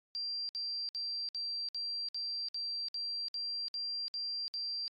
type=tone bursts; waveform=sine; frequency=4725 Hz; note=D8; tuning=10 cents sharp; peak=-35 dBFS; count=12; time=0.15-4.879 s; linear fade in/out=0 ms; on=340 ms; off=59 ms; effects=AAC 32 kbps